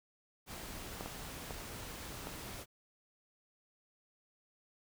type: noise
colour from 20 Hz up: pink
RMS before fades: -46 dBFS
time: 0.46-2.66 s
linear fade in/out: 50 ms
type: clicks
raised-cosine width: 1 ms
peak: -27 dBFS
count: 4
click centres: 1.009 / 1.06 / 1.508 / 2.271 s
effects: none